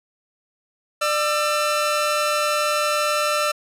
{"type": "tone pair together", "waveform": "sawtooth", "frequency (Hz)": [597, 1340.2], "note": ["D5", "E6"], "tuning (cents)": [28, 28], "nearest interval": "octave + major second", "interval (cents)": 1400, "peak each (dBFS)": -18, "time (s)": [1.01, 3.52], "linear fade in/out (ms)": 10, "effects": ["low-pass 12000 Hz 12 dB/octave"]}